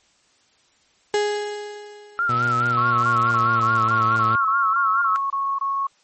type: tone with exponential decay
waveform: 35% pulse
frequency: 415.3 Hz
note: G#4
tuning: in tune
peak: -15 dBFS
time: 1.14-2.57 s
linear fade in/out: 1 ms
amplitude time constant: 310 ms
type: tone with vibrato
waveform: sine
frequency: 1351 Hz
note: E6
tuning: 42 cents sharp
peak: -18 dBFS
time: 2.19-5.16 s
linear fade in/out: 0 ms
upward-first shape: sine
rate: 4.7 Hz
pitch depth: 81 cents each way
type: tone with pitch glide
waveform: sawtooth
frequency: 121 to 112.25 Hz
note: B2 to A2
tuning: -35 to +35 cents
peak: -21 dBFS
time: 2.29-4.36 s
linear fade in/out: 5 ms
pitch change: -130 cents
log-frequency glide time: 2.73-3.99 s
type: tone bursts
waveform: sine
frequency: 1100 Hz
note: C#6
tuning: 14 cents flat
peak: -20 dBFS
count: 11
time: 2.77-5.87 s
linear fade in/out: 5 ms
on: 260 ms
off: 24 ms
effects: white hiss -60 dBFS RMS until 6.03 s + MP3 32 kbps